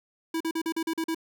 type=tone bursts; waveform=square; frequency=325.8 Hz; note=E4; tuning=20 cents flat; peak=-27 dBFS; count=8; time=0.34-1.147 s; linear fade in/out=5 ms; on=65 ms; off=41 ms; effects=none